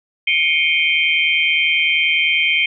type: tone cluster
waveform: sine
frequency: 2156 / 2306 / 2469 / 3135 Hz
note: C#7 / D7 / D#7 / G7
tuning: -49 / -32 / -14 / -1 cents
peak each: -19 dBFS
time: 0.27-2.66 s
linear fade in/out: 5 ms
effects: none